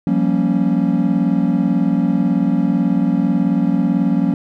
triangle chord, G half-diminished seventh, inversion third, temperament equal with one note detuned, 174.61 / 192.85 / 233.1 / 277.2 Hz, F3 / G3 / Bb3 / Db4, 0 / -28 / 0 / 0 cents, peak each -17 dBFS, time 0.07-4.34 s, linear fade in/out 2 ms, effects none

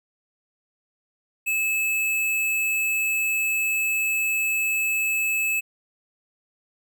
square tone, 2603 Hz, E7, 22 cents flat, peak -22 dBFS, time 1.46-5.61 s, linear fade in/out 20 ms, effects none

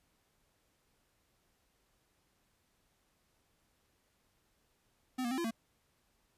square tone with pitch steps, 255.9 / 237.6 / 261.5 / 341.3 / 226.5 Hz, C4 / A#3 / C4 / F4 / A#3, -38 / +33 / -1 / -40 / -50 cents, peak -34 dBFS, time 5.18-5.51 s, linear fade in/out 10 ms, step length 66 ms, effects pink hiss -75 dBFS RMS until 6.37 s + resampled to 32000 Hz

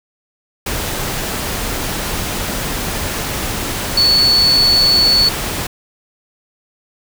sine tone in noise, 4435 Hz, C#8, in tune, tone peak -9 dBFS, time 3.97-5.29 s, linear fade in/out 5 ms, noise pink, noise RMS -21 dBFS, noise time 0.66-5.67 s, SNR +9 dB, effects none

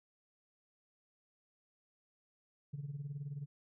sine tone with tremolo, 142.9 Hz, D3, 47 cents flat, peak -36 dBFS, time 2.73-3.46 s, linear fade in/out 10 ms, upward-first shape sine, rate 19 Hz, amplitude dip 75%, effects tanh soft clip ceiling -35 dBFS

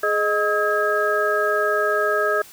sine tone cluster, 420 / 620 / 1275 / 1633 Hz, G#4 / D#5 / D#6 / G#6, +19 / -6 / +42 / -30 cents, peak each -23 dBFS, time 0.03-2.42 s, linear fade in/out 5 ms, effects white hiss -45 dBFS RMS until 2.52 s

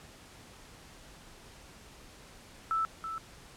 sine tone with echo, 1318.5 Hz, E6, in tune, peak -27 dBFS, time 2.71-2.85 s, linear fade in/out 0 ms, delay 330 ms, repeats 1, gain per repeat -8 dB, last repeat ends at 3.18 s, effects pink hiss -53 dBFS RMS until 3.56 s + low-pass 10000 Hz 12 dB/octave

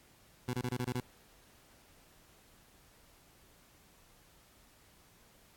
20% pulse tone bursts, 124.1 Hz, B2, 9 cents sharp, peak -28 dBFS, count 7, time 0.48-1.003 s, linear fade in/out 5 ms, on 55 ms, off 23 ms, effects pink hiss -63 dBFS RMS until 5.56 s + AAC 64 kbps

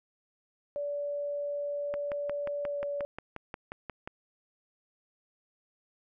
sine tone with pitch glide, 577 to 572.7 Hz, D5 to D5, -31 to -44 cents, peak -31 dBFS, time 0.76-3.05 s, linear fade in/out 0 ms, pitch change -13 cents, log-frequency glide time 2.67-2.8 s
click train, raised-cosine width 0.5 ms, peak -23 dBFS, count 13, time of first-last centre 1.94-4.075 s, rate 5.62 Hz
effects none

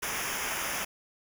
pink noise with comb filter, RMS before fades -33 dBFS, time 0.02-0.85 s, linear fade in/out 10 ms, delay 0.24 ms, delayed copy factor -0.85, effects none

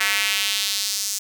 square tone with high-pass filter sweep, 101.6 Hz, G#2, 38 cents flat, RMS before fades -23 dBFS, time 0-1.19 s, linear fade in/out 10 ms, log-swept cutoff 1900 to 6400 Hz, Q 1.8, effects none

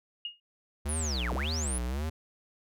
sine tone with exponential decay, 2856 Hz, F7, 38 cents sharp, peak -30 dBFS, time 0.25-0.4 s, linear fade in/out 2 ms, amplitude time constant 31 ms
square tone with vibrato, 69.3 Hz, C#2, in tune, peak -31 dBFS, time 0.85-2.1 s, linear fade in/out 10 ms, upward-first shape sine, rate 1.8 Hz, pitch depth 250 cents each way
sine linear two-way sweep, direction down then up, 10550 to 63.2 to 10550 Hz, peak -33 dBFS, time 0.89-1.78 s, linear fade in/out 0 ms, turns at 1.34 s
effects none

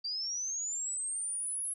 sine linear sweep, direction up, 4646 to 10890 Hz, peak -33 dBFS, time 0.04-1.74 s, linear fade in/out 10 ms, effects none

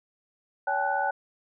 sine tone cluster, 565 / 783 / 860 / 1482 Hz, C#5 / G5 / A5 / F#6, +33 / -2 / -40 / +2 cents, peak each -33 / -28 / -29 / -30 dBFS, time 0.67-1.11 s, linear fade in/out 5 ms, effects none

